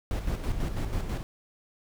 brown noise with tremolo, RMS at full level -28 dBFS, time 0.11-1.23 s, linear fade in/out 0 ms, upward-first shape square, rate 6.1 Hz, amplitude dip 50%, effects none

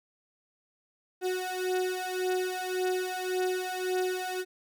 35% pulse beating tone pair, 367.5 / 369.3 Hz, F#4 / F#4, -12 / -3 cents, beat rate 1.8 Hz, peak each -30 dBFS, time 1.21-4.45 s, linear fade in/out 50 ms, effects none

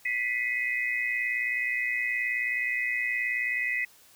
sine tone cluster, 1978 / 2097 / 2520 Hz, B6 / C7 / D#7, +2 / +3 / +21 cents, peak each -28 / -33 / -33 dBFS, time 0.05-3.85 s, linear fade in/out 5 ms, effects white hiss -57 dBFS RMS until 4.15 s

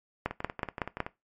two click trains, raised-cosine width 0.5 ms, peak -13 / -20 dBFS, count 5 / 9, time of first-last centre 0.26-1.003 / 0.31-1.065 s, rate 5.38 / 10.6 Hz, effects noise-tail reverb RT60 0.2 s tail -17 dB re dry + MP3 64 kbps

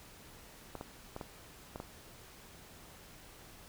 clicks, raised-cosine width 1 ms, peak -27 dBFS, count 6, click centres 0.753 / 0.811 / 1.164 / 1.212 / 1.759 / 1.801 s, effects pink hiss -55 dBFS RMS until 3.68 s

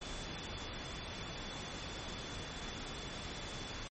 sine tone in noise, 3462 Hz, A7, 29 cents flat, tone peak -51 dBFS, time 0.01-3.88 s, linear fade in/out 10 ms, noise pink, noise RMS -44 dBFS, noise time 0.01-3.88 s, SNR -10 dB, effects low-pass 10000 Hz 12 dB/octave + MP3 32 kbps

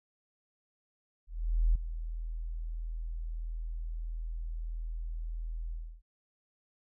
sine tone with ADSR envelope, 40.78 Hz, E1, 18 cents flat, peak -21 dBFS, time 1.27-6.02 s, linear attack 480 ms, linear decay 6 ms, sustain -13 dB, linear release 300 ms, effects none

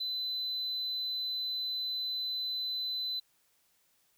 triangle tone, 4020 Hz, B7, 30 cents sharp, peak -30 dBFS, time 0-3.2 s, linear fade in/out 10 ms, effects tanh soft clip ceiling -28 dBFS + white hiss -71 dBFS RMS until 4.17 s

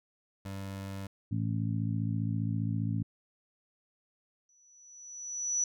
25% pulse tone, 97.5 Hz, G2, 9 cents flat, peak -34 dBFS, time 0.45-1.07 s, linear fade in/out 5 ms
harmonic tone, 55 Hz, A1, in tune, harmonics 2 / 3 / 4 / 5, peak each -31 / -35 / -37 / -39 dBFS, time 1.31-3.03 s, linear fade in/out 10 ms
sine tone with exponential growth, 5920 Hz, F#8, in tune, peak -25 dBFS, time 4.49-5.64 s, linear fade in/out 2 ms, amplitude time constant 250 ms
effects none

